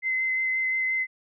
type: tone with vibrato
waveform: sine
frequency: 2057 Hz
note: C7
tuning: 30 cents flat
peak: -23 dBFS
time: 0.02-1.07 s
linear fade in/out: 50 ms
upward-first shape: sine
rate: 5.7 Hz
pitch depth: 12 cents each way
effects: none